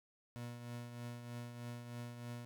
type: tone with tremolo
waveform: 30% pulse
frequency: 120 Hz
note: B2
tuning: 49 cents flat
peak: -40 dBFS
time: 0.36-2.45 s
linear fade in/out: 0 ms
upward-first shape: triangle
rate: 3.2 Hz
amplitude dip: 55%
effects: none